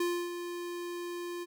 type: tone with ADSR envelope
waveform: square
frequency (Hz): 349.2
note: F4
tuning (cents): 0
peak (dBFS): -28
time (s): 0-1.46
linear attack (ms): 5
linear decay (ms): 290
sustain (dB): -9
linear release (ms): 34
effects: none